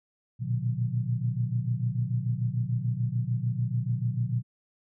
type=tone cluster; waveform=sine; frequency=115.9 / 122.7 / 148.3 / 180.8 Hz; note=A#2 / B2 / D3 / F#3; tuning=-10 / -11 / +17 / -40 cents; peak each=-30 / -28 / -36 / -36 dBFS; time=0.39-4.43 s; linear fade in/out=50 ms; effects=none